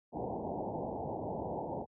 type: low-pass noise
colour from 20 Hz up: white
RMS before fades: -38 dBFS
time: 0.12-1.86 s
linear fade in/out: 50 ms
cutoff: 900 Hz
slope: 96 dB/octave
effects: high-pass 80 Hz 12 dB/octave